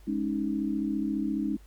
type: chord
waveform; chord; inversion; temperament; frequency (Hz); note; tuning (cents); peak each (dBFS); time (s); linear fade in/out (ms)
sine; Ab suspended fourth; none; just; 207.7 / 276.9 / 311.5; Ab3 / Db4 / Eb4; 0 / -2 / +2; -31; 0.07-1.57; 10
effects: added 50 Hz sine -49 dBFS peak until 1.66 s + pink hiss -62 dBFS RMS until 1.66 s